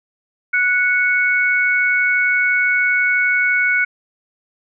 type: tone pair together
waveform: sine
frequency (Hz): 1474.1 / 2217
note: F#6 / C#7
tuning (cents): -7 / 0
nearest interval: perfect fifth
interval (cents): 707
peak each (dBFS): -16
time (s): 0.53-3.85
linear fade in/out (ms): 10
effects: none